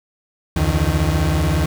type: tone cluster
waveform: 35% pulse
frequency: 70.6 / 85.7 / 155.6 Hz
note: C#2 / F2 / D#3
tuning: +32 / -32 / 0 cents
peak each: -18 dBFS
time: 0.56-1.66 s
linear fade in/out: 5 ms
effects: 7-bit